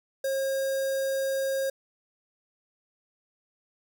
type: tone with notch filter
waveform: square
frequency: 539 Hz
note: C#5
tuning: 49 cents flat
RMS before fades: -28 dBFS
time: 0.24-1.7 s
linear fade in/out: 5 ms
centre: 2600 Hz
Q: 0.94
effects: none